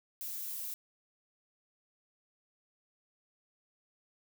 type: noise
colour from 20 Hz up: violet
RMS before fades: -40 dBFS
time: 0.21-0.74 s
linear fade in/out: 0 ms
effects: none